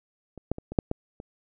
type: clicks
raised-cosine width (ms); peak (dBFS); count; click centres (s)
2; -28 / -12 / -23 / -22 / -7 / -13 / -26; 7; 0.377 / 0.516 / 0.584 / 0.72 / 0.788 / 0.914 / 1.201
effects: none